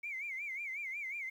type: tone with vibrato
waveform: sine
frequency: 2217 Hz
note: C#7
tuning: in tune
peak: -37 dBFS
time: 0.03-1.3 s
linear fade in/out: 10 ms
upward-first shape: sine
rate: 5.5 Hz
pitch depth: 140 cents each way
effects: tanh soft clip ceiling -33 dBFS + 11-bit